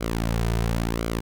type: tone with flanger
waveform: sawtooth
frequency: 56.9 Hz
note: A#1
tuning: 41 cents flat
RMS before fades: -25 dBFS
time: 0-1.21 s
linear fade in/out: 20 ms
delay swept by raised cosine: 1.1 to 3.7 ms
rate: 0.95 Hz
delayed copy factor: -0.7
effects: none